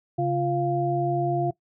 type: tone cluster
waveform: sine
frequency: 138.2 / 347.9 / 696 Hz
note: C#3 / F4 / F5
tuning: -5 / -7 / -6 cents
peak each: -26 dBFS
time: 0.18-1.51 s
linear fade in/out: 10 ms
effects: noise-tail reverb RT60 0.1 s tail -19 dB re dry